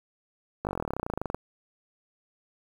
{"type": "slowing click train", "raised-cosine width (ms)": 1, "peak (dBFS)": -16, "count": 24, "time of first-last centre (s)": [0.65, 1.346], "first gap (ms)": 19, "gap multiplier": 1.04, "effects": ["8-bit"]}